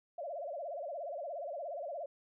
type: tone with vibrato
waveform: sine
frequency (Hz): 622.3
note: D#5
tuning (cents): 0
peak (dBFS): -38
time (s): 0.18-2.06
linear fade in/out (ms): 5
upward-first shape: sine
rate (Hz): 17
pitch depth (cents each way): 210
effects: none